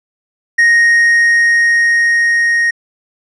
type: tone with level ramp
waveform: triangle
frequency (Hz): 1867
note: A#6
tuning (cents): +2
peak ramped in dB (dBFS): -4 to -8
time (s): 0.58-2.71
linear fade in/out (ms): 10
effects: resampled to 22050 Hz